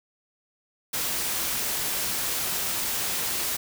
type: noise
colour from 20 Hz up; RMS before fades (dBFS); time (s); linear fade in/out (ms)
white; -28; 0.93-3.57; 10
effects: none